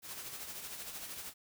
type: noise with tremolo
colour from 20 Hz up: white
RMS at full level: -43 dBFS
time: 0.02-1.34 s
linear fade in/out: 50 ms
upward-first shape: sine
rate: 13 Hz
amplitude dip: 45%
effects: none